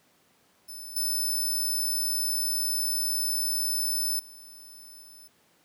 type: tone with level steps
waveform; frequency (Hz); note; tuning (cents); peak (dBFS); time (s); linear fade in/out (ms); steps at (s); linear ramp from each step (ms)
5% pulse; 5274; E8; 0; -33 / -20 / -40 / -42; 0.68-5.28; 10; 0.96 / 4.19 / 5.02; 5
effects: pink hiss -64 dBFS RMS until 5.64 s + high-pass 150 Hz 12 dB/octave